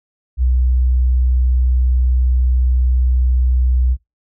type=tone; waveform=sine; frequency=62.7 Hz; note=B1; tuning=27 cents sharp; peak=-11 dBFS; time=0.37-3.97 s; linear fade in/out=50 ms; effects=noise-tail reverb RT60 0.2 s tail -24 dB re dry